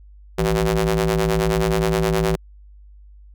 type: ring-modulated tone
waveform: sawtooth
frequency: 107.3 Hz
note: A2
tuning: 43 cents flat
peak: -10 dBFS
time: 0.38-2.36 s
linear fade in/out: 10 ms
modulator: 273 Hz
effects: added 50 Hz sine -42 dBFS peak until 3.34 s